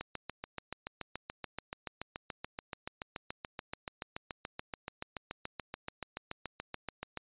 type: click train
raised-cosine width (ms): 0.3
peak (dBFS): -22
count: 51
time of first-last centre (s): 0.01-7.173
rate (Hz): 6.98
effects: resampled to 8000 Hz